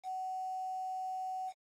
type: tone with quantisation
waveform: sine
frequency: 750 Hz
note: F#5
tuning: 23 cents sharp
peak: -36 dBFS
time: 0.03-1.53 s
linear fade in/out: 50 ms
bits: 9
effects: low-pass 8000 Hz 12 dB/octave + AAC 48 kbps